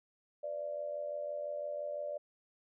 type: tone with amplitude modulation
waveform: sine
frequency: 587.3 Hz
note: D5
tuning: in tune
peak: -33 dBFS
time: 0.43-2.18 s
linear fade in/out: 10 ms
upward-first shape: sine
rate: 85.9 Hz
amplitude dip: 70%
effects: none